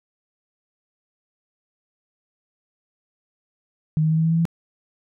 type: tone with pitch steps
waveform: sine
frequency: 155.56 / 157.37 / 159.2 / 161.05 / 162.92 / 164.81 / 166.73 Hz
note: D#3 / D#3 / D#3 / E3 / E3 / E3 / E3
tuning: 0 / +20 / +40 / -40 / -20 / 0 / +20 cents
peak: -16 dBFS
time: 3.97-4.453 s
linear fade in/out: 0 ms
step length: 69 ms
effects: none